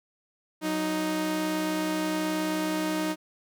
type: tone pair together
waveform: sawtooth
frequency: 184.98 / 311.1 Hz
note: F#3 / D#4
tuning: 0 / 0 cents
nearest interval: major sixth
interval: 900 cents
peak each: -30 / -23 dBFS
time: 0.61-3.16 s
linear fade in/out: 50 ms
effects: none